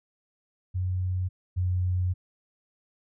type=tone pair in turn; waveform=sine; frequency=91.8 / 90.85 Hz; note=F#2 / F#2; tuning=-13 / -31 cents; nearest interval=unison; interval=18 cents; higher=first; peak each=-25 / -23 dBFS; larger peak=second; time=0.74-1.29 / 1.56-2.14 s; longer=second; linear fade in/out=20 ms; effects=none